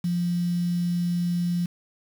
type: tone with quantisation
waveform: sine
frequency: 174.6 Hz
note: F3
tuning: in tune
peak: -22 dBFS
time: 0.04-1.66 s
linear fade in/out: 5 ms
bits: 7
effects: none